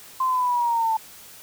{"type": "linear sweep", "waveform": "sine", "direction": "down", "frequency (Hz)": [1046.5, 880], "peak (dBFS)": -19, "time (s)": [0.2, 0.97], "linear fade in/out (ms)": 5, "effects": ["white hiss -45 dBFS RMS until 1.42 s"]}